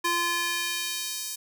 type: tone with high-pass filter sweep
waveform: square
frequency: 345 Hz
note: F4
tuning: 21 cents flat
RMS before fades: -29 dBFS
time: 0.04-1.36 s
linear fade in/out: 10 ms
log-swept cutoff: 840 to 6500 Hz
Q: 0.9
effects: none